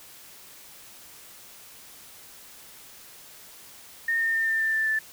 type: tone with pitch steps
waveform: sine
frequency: 1832 / 1819.3 / 1806.8 / 1794.3 / 1781.9 / 1769.6 / 1757.4 Hz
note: A#6 / A#6 / A6 / A6 / A6 / A6 / A6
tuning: -31 / -43 / +45 / +33 / +21 / +9 / -3 cents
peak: -22 dBFS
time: 4.08-4.99 s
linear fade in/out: 5 ms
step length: 130 ms
effects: white hiss -48 dBFS RMS until 5.12 s